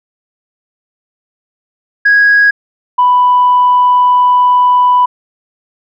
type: tone pair in turn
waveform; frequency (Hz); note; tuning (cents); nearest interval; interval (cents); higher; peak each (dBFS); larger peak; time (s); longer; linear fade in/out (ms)
sine; 1654 / 990.9; G#6 / B5; -8 / +5; major sixth; 887; first; -3 / -4; first; 2.05-2.51 / 2.98-5.06; second; 10
effects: tanh soft clip ceiling -1 dBFS